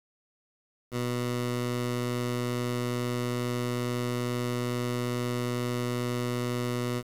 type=tone; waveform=15% pulse; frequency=122.3 Hz; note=B2; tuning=16 cents flat; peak=-22 dBFS; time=0.91-7.03 s; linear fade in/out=50 ms; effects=resampled to 32000 Hz + 8-bit